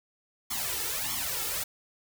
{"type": "noise with flanger", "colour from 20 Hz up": "white", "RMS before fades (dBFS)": -32, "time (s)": [0.5, 1.64], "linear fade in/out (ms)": 10, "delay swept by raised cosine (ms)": [0.92, 2.32], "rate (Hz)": 1.6, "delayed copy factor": 1, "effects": []}